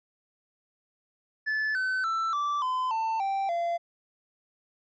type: tone with pitch steps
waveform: triangle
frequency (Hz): 1736 / 1520 / 1330.9 / 1165.4 / 1020.4 / 893.4 / 782.3 / 685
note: A6 / F#6 / E6 / D6 / C6 / A5 / G5 / F5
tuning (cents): -24 / +46 / +16 / -14 / -44 / +26 / -4 / -34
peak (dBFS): -24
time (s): 1.46-3.78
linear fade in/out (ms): 20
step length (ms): 290
effects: resampled to 16000 Hz